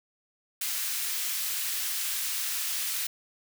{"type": "high-pass noise", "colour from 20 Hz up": "white", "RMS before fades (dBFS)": -31, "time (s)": [0.61, 3.07], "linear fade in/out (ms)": 5, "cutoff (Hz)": 1700, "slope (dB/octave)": 12, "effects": []}